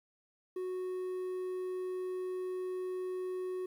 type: tone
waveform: triangle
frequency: 368.4 Hz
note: F#4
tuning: 7 cents flat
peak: -33 dBFS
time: 0.56-3.66 s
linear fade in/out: 5 ms
effects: 11-bit